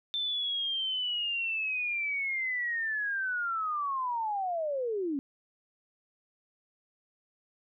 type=linear sweep; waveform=sine; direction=down; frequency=3567 to 263.9 Hz; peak=-29 dBFS; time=0.14-5.19 s; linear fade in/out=0 ms; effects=none